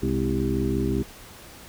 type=harmonic tone with a mistuned harmonic; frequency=65.41 Hz; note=C2; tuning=in tune; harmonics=1 / 2 / 3 / 4 / 5 / 6; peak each=-29 / -29 / -29 / -29 / -29 / -29 dBFS; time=0.02-1.03 s; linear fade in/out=10 ms; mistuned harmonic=3; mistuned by=+91 cents; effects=pink hiss -45 dBFS RMS until 1.68 s